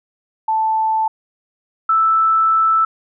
sine tone pair in turn, 880 / 1318.5 Hz, A5 / E6, 0 / 0 cents, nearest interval perfect fifth, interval 700 cents, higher second, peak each -14 / -11 dBFS, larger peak second, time 0.48-1.08 / 1.89-2.85 s, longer second, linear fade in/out 5 ms, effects none

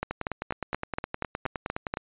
two click trains, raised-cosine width 0.5 ms, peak -15 / -13 dBFS, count 19 / 9, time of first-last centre 0.11-1.971 / 0.03-1.939 s, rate 9.67 / 4.19 Hz, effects resampled to 8000 Hz

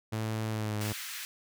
sawtooth tone with pitch glide, 110 to 105.52 Hz, A2 to G#2, 0 to +28 cents, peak -27 dBFS, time 0.12-0.93 s, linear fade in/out 10 ms, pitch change -72 cents, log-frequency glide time 0.5-0.77 s
pink high-pass noise, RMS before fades -40 dBFS, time 0.81-1.25 s, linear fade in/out 0 ms, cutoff 1500 Hz, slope 24 dB/octave
effects none

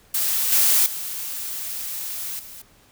blue noise with level steps, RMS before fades -22 / -17 / -30 / -40 dBFS, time 0.14-2.62 s, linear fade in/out 5 ms, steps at 0.52 / 0.86 / 2.39 s, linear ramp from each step 2 ms, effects pink hiss -55 dBFS RMS until 2.91 s

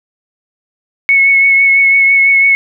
sine tone with vibrato, 2200 Hz, C#7, 14 cents flat, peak -5 dBFS, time 1.09-2.55 s, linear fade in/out 0 ms, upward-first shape triangle, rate 6 Hz, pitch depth 21 cents each way, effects none

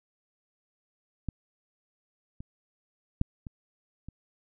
clicks, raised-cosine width 5 ms, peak -19 / -28 / -12 / -27 / -29 dBFS, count 5, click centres 1.287 / 2.405 / 3.214 / 3.468 / 4.086 s, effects none

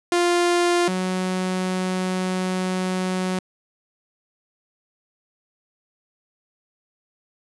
sawtooth tone pair in turn, 349.2 / 184.98 Hz, F4 / F#3, 0 / 0 cents, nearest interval major seventh, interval 1100 cents, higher first, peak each -13 / -18 dBFS, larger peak first, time 0.12-0.88 / 0.88-3.39 s, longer second, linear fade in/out 2 ms, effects resampled to 24000 Hz + 9-bit

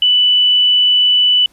sine tone, 2978 Hz, F#7, 11 cents sharp, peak -8 dBFS, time 0.02-1.46 s, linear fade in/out 2 ms, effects pink hiss -53 dBFS RMS until 1.52 s + resampled to 32000 Hz

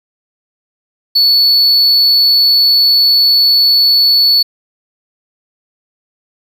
triangle tone, 4435 Hz, C#8, in tune, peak -5 dBFS, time 1.15-4.43 s, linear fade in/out 10 ms, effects 7-bit

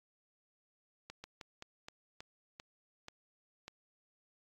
slowing click train, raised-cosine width 0.2 ms, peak -29 dBFS, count 9, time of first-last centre 1.1-3.68 s, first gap 140 ms, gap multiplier 1.23, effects AAC 64 kbps

